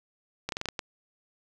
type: clicks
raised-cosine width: 0.2 ms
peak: -14 dBFS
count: 7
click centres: 0.49 / 0.522 / 0.569 / 0.614 / 0.657 / 0.687 / 0.792 s
effects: none